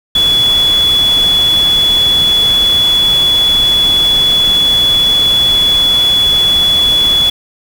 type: tone in noise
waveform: sine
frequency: 3409 Hz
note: G#7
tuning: 45 cents sharp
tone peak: -7 dBFS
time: 0.15-7.3 s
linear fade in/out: 5 ms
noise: pink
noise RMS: -22 dBFS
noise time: 0.15-7.3 s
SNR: +12 dB
effects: none